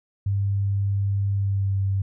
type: tone with pitch glide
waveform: sine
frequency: 99.4 to 97.47 Hz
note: G2 to G2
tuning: +25 to -9 cents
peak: -20 dBFS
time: 0.26-2.02 s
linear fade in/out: 5 ms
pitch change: -34 cents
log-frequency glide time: 1.34-1.78 s
effects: none